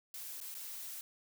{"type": "noise with dropouts", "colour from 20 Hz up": "blue", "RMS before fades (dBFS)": -45, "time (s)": [0.14, 1.01], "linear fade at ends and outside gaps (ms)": 1, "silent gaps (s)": [[0.403, 0.412], [0.543, 0.55]], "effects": []}